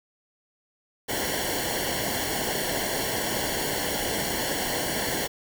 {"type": "noise with comb filter", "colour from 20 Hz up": "pink", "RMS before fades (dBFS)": -28, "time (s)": [1.08, 5.28], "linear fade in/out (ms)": 20, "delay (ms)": 0.8, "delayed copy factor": -0.8, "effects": []}